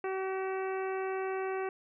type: harmonic tone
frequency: 380.9 Hz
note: G4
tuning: 50 cents flat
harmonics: 1 / 2 / 3 / 4 / 5 / 6 / 7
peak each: -33 / -39 / -43 / -45 / -47 / -49 / -50 dBFS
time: 0.04-1.69 s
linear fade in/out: 2 ms
effects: none